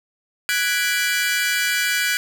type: chord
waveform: sawtooth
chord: G# half-diminished seventh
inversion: third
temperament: equal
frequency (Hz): 1480 / 1661.2 / 1975.5 / 2349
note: F#6 / G#6 / B6 / D7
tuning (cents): 0 / 0 / 0 / 0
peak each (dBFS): -19 / -21 / -24 / -21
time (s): 0.49-2.17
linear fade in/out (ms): 0
effects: none